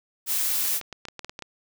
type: noise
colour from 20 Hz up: blue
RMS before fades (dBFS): -25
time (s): 0.26-0.81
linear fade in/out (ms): 50
type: clicks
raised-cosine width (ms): 0.2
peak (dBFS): -19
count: 11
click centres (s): 0.653 / 0.743 / 0.813 / 0.927 / 1.053 / 1.085 / 1.193 / 1.246 / 1.295 / 1.391 / 1.423
effects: none